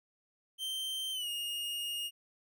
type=tone with pitch glide; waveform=45% pulse; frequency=3127 to 2851 Hz; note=G7 to F7; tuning=-5 to +35 cents; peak=-35 dBFS; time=0.58-2.11 s; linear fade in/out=50 ms; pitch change=-160 cents; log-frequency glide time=1.12-1.28 s; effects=none